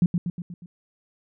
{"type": "tone with echo", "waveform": "sine", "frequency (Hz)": 174.61, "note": "F3", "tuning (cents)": 0, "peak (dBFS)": -14, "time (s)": [0.02, 0.06], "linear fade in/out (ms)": 2, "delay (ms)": 120, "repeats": 5, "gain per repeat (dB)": -5, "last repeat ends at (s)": 0.66, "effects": []}